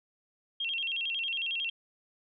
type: tone with vibrato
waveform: sine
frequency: 2960 Hz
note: F#7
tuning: in tune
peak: -30 dBFS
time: 0.6-1.7 s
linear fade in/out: 5 ms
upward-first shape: square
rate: 11 Hz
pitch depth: 150 cents each way
effects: none